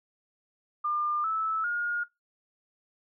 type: tone with pitch steps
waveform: sine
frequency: 1200 / 1308.6 / 1427 Hz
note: D6 / E6 / F6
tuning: +37 / -13 / +37 cents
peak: -26 dBFS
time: 0.84-2.04 s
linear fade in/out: 10 ms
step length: 400 ms
effects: noise-tail reverb RT60 0.2 s tail -22 dB re dry